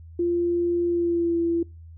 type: tone with pitch glide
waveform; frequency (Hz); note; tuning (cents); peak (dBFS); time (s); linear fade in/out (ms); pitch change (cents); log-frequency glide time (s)
sine; 346.2 to 337.3; F4 to E4; -15 to +40; -20; 0.19-1.63; 5; -45; 0.87-1.38
effects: noise-tail reverb RT60 0.3 s tail -26 dB re dry + added 82 Hz sine -41 dBFS peak until 1.97 s